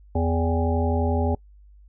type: harmonic tone with a mistuned harmonic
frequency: 82.4 Hz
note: E2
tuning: in tune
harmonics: 1 / 3 / 5 / 7 / 9 / 10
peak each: -22 / -27 / -29 / -30 / -32 / -32 dBFS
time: 0.15-1.35 s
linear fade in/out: 5 ms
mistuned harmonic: 9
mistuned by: +70 cents
effects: noise-tail reverb RT60 0.1 s tail -24 dB re dry + added 50 Hz sine -47 dBFS peak until 1.88 s